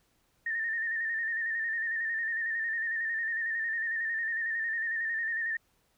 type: tone with vibrato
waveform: sine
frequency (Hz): 1817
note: A#6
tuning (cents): -45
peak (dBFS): -29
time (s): 0.46-5.57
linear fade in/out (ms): 5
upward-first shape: square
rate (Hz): 11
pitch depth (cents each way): 40
effects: pink hiss -71 dBFS RMS until 5.97 s